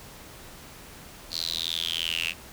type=tone with high-pass filter sweep; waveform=sawtooth; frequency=82.9 Hz; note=E2; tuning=10 cents sharp; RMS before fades=-30 dBFS; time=1.3-2.34 s; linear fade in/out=50 ms; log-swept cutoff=4400 to 2600 Hz; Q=9.7; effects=pink hiss -46 dBFS RMS until 2.52 s